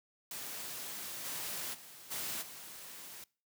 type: noise with level steps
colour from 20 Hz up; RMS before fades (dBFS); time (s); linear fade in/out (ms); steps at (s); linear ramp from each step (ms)
white; -43 / -40 / -53 / -39 / -49; 0.31-3.24; 2; 1.24 / 1.73 / 2.1 / 2.41; 20
effects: noise-tail reverb RT60 0.4 s tail -24 dB re dry + high-pass 100 Hz 12 dB/octave